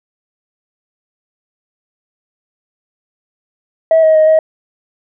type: tone with pitch steps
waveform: sine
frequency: 647 / 633 / 625 / 633 Hz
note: E5 / D#5 / D#5 / D#5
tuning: -32 / +30 / +8 / +30 cents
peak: -4 dBFS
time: 3.91-4.39 s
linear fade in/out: 2 ms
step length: 120 ms
effects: tanh soft clip ceiling -3 dBFS